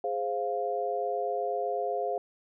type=chord; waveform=sine; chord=F minor; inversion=first; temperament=equal; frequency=415.3 / 523.3 / 698.5 Hz; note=Ab4 / C5 / F5; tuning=0 / 0 / 0 cents; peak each=-33 / -33 / -31 dBFS; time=0.04-2.18 s; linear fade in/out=2 ms; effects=none